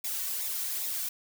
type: noise with flanger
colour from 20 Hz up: blue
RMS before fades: -33 dBFS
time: 0.04-1.09 s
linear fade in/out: 5 ms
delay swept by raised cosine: 0.64 to 2.44 ms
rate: 2.5 Hz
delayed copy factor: -0.65
effects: none